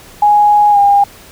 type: tone with pitch glide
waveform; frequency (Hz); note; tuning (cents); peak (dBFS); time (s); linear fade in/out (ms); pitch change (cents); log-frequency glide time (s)
sine; 830.6 to 806.5; G#5 to G5; 0 to +49; -5; 0.22-1.04; 5; -51; 0.71-0.78
effects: pink hiss -38 dBFS RMS until 1.31 s